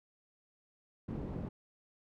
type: low-pass noise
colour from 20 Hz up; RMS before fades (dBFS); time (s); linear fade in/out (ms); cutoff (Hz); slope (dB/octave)
white; -40; 1.08-1.49; 10; 250; 12
effects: none